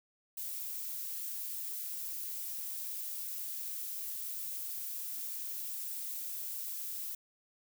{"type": "noise", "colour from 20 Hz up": "violet", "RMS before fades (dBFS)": -40, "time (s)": [0.37, 7.15], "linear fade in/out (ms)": 5, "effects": []}